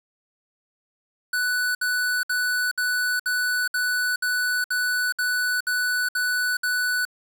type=tone bursts; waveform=square; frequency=1487 Hz; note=F#6; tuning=8 cents sharp; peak=-22 dBFS; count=12; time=1.33-7.052 s; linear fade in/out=5 ms; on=420 ms; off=62 ms; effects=8-bit